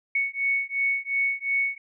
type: beating tone pair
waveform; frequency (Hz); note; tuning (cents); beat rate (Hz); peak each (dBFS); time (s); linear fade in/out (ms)
sine; 2217 / 2219.8; C#7 / C#7; 0 / +2; 2.8; -26 / -26; 0.15-1.78; 5
effects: none